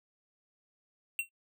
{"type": "tone with exponential decay", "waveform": "square", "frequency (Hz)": 2731, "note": "F7", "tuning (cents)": -39, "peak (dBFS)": -27, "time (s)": [1.19, 1.29], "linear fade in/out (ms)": 1, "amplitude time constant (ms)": 20, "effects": ["noise-tail reverb RT60 0.1 s tail -21 dB re dry"]}